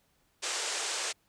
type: band-pass noise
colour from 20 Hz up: white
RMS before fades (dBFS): -34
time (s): 0.42-1.13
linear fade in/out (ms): 20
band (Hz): 350 to 8500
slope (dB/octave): 48
effects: pink hiss -71 dBFS RMS until 1.28 s